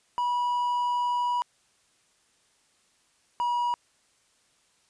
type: tone pair in turn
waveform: triangle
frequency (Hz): 974 / 965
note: B5 / B5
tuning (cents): -24 / -40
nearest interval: unison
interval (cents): 16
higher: first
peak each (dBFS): -22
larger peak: neither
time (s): 0.18-1.42 / 3.4-3.74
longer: first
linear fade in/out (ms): 0
effects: white hiss -66 dBFS RMS until 4.89 s + resampled to 22050 Hz

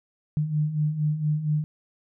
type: beating tone pair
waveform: sine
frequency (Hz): 148.5 / 152.8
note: D3 / D#3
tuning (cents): +20 / -31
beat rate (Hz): 4.3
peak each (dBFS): -29 / -23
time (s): 0.37-1.64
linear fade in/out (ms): 0
effects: none

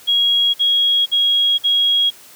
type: tone bursts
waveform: sine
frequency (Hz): 3300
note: G#7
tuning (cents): -12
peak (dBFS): -12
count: 4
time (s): 0.07-2.106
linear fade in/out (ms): 20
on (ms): 470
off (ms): 52
effects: white hiss -43 dBFS RMS until 2.35 s + high-pass 100 Hz 12 dB/octave

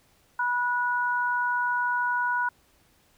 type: tone pair together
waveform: sine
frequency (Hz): 977 / 1463.8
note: B5 / F#6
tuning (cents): -19 / -19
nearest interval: perfect fifth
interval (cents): 700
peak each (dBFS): -26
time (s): 0.39-2.49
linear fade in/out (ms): 5
effects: pink hiss -63 dBFS RMS until 3.17 s

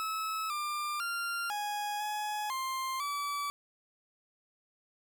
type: tone with pitch steps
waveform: 40% pulse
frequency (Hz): 1297 / 1193 / 1390 / 830 / 842 / 1053 / 1151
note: E6 / D6 / F6 / G#5 / G#5 / C6 / D6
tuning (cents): -28 / +27 / -9 / -1 / +24 / +11 / -35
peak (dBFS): -32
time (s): 0-3.5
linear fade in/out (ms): 0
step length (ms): 500
effects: 12-bit

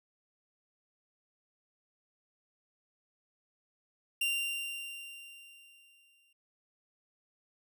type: tone with exponential decay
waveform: 45% pulse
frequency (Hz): 2779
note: F7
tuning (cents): -9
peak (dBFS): -28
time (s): 4.21-6.33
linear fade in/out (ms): 5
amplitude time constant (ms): 460
effects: none

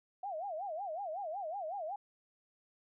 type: tone with vibrato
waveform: sine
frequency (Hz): 710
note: F5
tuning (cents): +28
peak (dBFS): -37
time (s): 0.23-1.96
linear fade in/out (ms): 5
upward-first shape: sine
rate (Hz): 5.4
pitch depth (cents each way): 250
effects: none

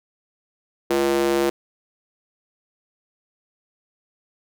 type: tone with high-pass filter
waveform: square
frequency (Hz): 69.3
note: C#2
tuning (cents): 0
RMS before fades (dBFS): -20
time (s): 0.9-1.5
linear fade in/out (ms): 5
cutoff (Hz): 380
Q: 3.1
effects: none

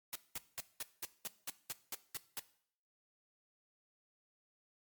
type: noise bursts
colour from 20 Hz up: white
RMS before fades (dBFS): -41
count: 11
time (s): 0.13-2.394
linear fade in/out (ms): 0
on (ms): 24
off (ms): 200
effects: noise-tail reverb RT60 0.6 s tail -17 dB re dry + MP3 96 kbps

